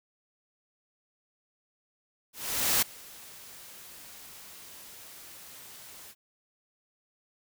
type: noise with ADSR envelope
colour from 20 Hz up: white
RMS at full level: -24 dBFS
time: 2.33-6.15 s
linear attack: 490 ms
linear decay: 10 ms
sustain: -24 dB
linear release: 51 ms
effects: none